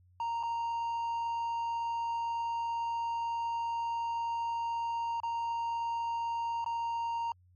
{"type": "tone with dropouts", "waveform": "triangle", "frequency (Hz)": 929, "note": "A#5", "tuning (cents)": -6, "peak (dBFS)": -29, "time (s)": [0.2, 7.32], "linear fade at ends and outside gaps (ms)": 2, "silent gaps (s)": [[0.43, 0.434], [5.202, 5.233], [6.644, 6.661]], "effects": ["added 90 Hz sine -60 dBFS peak until 7.55 s", "MP3 32 kbps"]}